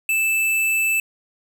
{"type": "tone", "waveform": "square", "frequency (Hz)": 2637, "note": "E7", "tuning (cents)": 0, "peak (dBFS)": -18, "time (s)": [0.09, 1], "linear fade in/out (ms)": 2, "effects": []}